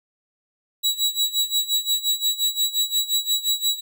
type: tone with tremolo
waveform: sawtooth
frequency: 3898 Hz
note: B7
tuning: 23 cents flat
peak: -14 dBFS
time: 0.83-3.81 s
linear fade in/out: 20 ms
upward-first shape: sine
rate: 5.7 Hz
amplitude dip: 85%
effects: none